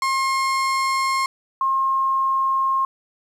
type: tone pair in turn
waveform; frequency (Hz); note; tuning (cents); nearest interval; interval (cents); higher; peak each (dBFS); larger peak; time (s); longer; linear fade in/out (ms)
35% pulse / sine; 1070 / 1070; C6 / C6; +38 / +38; unison; 0; neither; -17; neither; 0.02-1.26 / 1.61-2.85; neither; 2
effects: low-pass 9000 Hz 12 dB/octave + 9-bit